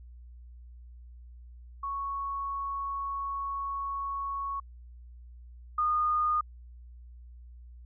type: tone pair in turn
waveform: sine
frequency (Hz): 1108.7 / 1224.8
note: C#6 / D#6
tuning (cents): 0 / -28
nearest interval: major second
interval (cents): 172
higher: second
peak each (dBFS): -31 / -24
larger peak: second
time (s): 1.83-4.6 / 5.78-6.41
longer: first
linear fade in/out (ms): 5
effects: added 60 Hz sine -46 dBFS peak until 7.85 s